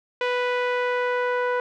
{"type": "tone with low-pass filter sweep", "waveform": "sawtooth", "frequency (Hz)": 493.9, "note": "B4", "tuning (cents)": 0, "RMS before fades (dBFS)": -24, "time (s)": [0.21, 1.6], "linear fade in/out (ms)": 2, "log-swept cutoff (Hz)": [2700, 1500], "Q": 1.5, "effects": []}